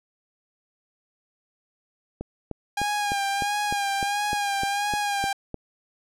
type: click train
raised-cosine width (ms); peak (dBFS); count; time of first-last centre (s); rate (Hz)
2; -18; 12; 2.21-5.543; 3.3
type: tone with vibrato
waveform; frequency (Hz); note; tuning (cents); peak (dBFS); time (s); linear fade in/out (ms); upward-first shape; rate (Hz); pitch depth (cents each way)
sawtooth; 811; G#5; -41; -20; 2.77-5.33; 5; sine; 1.5; 42
effects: low-pass 11000 Hz 12 dB/octave